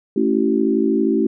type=chord; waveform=sine; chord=A dominant seventh; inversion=none; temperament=equal with one note detuned; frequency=220 / 277.2 / 329.6 / 382.4 Hz; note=A3 / C#4 / E4 / G4; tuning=0 / 0 / 0 / -43 cents; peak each=-20 dBFS; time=0.16-1.27 s; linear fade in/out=5 ms; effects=none